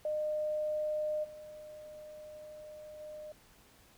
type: tone with level steps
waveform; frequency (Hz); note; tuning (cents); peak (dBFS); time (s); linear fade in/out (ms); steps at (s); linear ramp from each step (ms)
sine; 609; D#5; -37; -31 / -46 / -43; 0.05-3.32; 2; 1.23 / 2.99; 20
effects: pink hiss -62 dBFS RMS until 3.97 s